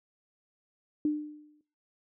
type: tone with exponential decay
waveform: sine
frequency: 300 Hz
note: D4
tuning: 37 cents sharp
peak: -22 dBFS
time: 1.05-1.61 s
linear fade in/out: 2 ms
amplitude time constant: 120 ms
effects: noise-tail reverb RT60 0.3 s tail -17 dB re dry